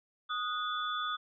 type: tone cluster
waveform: sine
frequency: 1242 / 1462 / 3461 Hz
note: D#6 / F#6 / A7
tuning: -3 / -21 / -29 cents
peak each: -34 / -39 / -38 dBFS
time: 0.29-1.17 s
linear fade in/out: 20 ms
effects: none